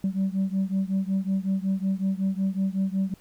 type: beating tone pair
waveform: sine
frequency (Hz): 190.1 / 195.5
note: F#3 / G3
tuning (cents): +47 / -4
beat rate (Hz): 5.4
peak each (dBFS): -24 / -25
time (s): 0.04-3.14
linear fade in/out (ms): 2
effects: tanh soft clip ceiling -19 dBFS + pink hiss -58 dBFS RMS until 3.2 s